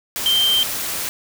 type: tone in noise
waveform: sine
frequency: 3140 Hz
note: G7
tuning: 2 cents sharp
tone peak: -14 dBFS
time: 0.26-0.63 s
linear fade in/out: 0 ms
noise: white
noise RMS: -25 dBFS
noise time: 0.16-1.09 s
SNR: +8 dB
effects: none